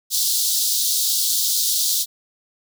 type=high-pass noise; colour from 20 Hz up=pink; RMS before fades=-20 dBFS; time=0.1-2.06 s; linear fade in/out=50 ms; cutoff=3700 Hz; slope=48 dB/octave; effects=none